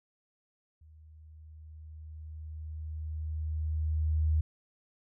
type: tone with level ramp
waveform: sine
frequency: 77.9 Hz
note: D#2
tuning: 3 cents sharp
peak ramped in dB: -53 to -23 dBFS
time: 0.81-4.41 s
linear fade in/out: 5 ms
effects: none